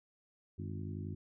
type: harmonic tone with a mistuned harmonic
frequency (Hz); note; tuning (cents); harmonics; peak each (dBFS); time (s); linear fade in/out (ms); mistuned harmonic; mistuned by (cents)
51.2; G#1; -24; 2 / 3 / 4 / 5 / 6 / 7; -41 / -45 / -47 / -49 / -51 / -52; 0.58-1.15; 10; 2; -140
effects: none